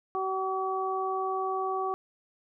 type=harmonic tone; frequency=379.9 Hz; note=F#4; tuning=46 cents sharp; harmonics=1 / 2 / 3; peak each=-32 / -32 / -32 dBFS; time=0.15-1.94 s; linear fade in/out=0 ms; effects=none